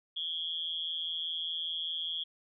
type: tone with amplitude modulation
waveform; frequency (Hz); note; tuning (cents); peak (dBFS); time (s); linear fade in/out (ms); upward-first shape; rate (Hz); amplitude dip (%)
sine; 3301; G#7; -11; -29; 0.16-2.24; 10; sine; 165; 90
effects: none